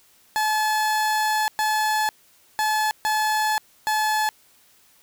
30% pulse tone bursts at uneven times, 860 Hz, A5, 40 cents flat, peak -17 dBFS, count 5, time 0.36-1.48 / 1.59-2.09 / 2.59-2.91 / 3.05-3.58 / 3.87-4.29 s, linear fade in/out 0 ms, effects white hiss -57 dBFS RMS until 5.02 s

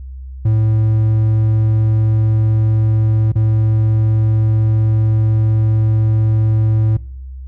triangle tone with dropouts, 109.3 Hz, A2, 11 cents flat, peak -8 dBFS, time 0.45-6.97 s, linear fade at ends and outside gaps 5 ms, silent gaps 3.32-3.355 s, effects noise-tail reverb RT60 0.8 s tail -25 dB re dry + added 65 Hz sine -27 dBFS peak until 7.47 s

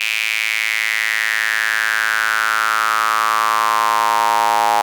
square tone with high-pass filter sweep, 55 Hz, A1, in tune, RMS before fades -17 dBFS, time 0-4.82 s, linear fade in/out 10 ms, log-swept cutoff 2500 to 830 Hz, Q 5.9, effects none

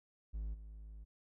triangle tone with level steps, 53.1 Hz, G#1, 39 cents sharp, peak -36 / -46 dBFS, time 0.33-1.05 s, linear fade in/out 20 ms, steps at 0.53 s, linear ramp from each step 20 ms, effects none

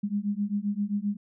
sine beating tone pair, 200.7 / 208.3 Hz, G3 / G#3, +41 / +5 cents, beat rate 7.6 Hz, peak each -29 dBFS, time 0.03-1.17 s, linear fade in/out 10 ms, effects none

